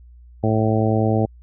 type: harmonic tone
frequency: 109.8 Hz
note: A2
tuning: 3 cents flat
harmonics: 1 / 2 / 3 / 4 / 5 / 6 / 7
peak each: -19 / -22 / -24 / -25 / -26 / -27 / -27 dBFS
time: 0.43-1.26 s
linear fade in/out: 10 ms
effects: added 60 Hz sine -42 dBFS peak until 1.42 s